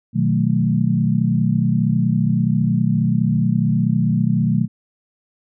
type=chord; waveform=sine; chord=B dominant seventh; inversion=none; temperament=equal; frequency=123.47 / 155.56 / 185 / 220 Hz; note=B2 / D#3 / F#3 / A3; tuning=0 / 0 / 0 / 0 cents; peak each=-20 dBFS; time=0.13-4.68 s; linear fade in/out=50 ms; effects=none